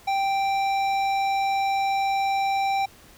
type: tone with hard clipping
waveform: sine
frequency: 784 Hz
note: G5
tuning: in tune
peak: -23 dBFS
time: 0.07-2.86 s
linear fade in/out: 10 ms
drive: 12 dB
effects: pink hiss -51 dBFS RMS until 3.17 s